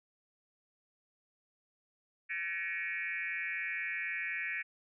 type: tone with frequency modulation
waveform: sine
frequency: 2057 Hz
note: C7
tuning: 30 cents flat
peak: -34 dBFS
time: 2.29-4.63 s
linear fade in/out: 20 ms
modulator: 171 Hz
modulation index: 2.4
effects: none